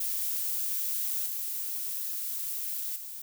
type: noise with level steps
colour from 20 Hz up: violet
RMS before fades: -31 / -34 / -41 dBFS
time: 0-3.22 s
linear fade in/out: 5 ms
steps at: 1.26 / 2.96 s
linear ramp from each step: 2 ms
effects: none